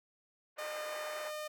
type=band-pass noise; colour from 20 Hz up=white; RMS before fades=-47 dBFS; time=0.56-1.32 s; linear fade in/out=50 ms; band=430 to 2000 Hz; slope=24 dB/octave
type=tone; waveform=sawtooth; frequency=608 Hz; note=D#5; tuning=40 cents flat; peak=-35 dBFS; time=0.58-1.48 s; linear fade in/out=10 ms
effects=none